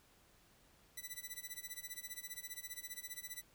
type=tone with tremolo; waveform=5% pulse; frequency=1979 Hz; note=B6; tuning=3 cents sharp; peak=-32 dBFS; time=0.97-3.42 s; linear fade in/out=5 ms; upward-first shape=sine; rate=15 Hz; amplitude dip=90%; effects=pink hiss -68 dBFS RMS until 3.54 s